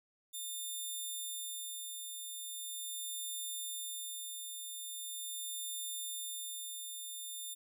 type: tone with tremolo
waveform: 5% pulse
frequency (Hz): 3600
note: A7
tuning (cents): +39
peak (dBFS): -31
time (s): 0.33-7.55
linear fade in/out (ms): 20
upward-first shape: sine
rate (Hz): 0.41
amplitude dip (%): 35
effects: none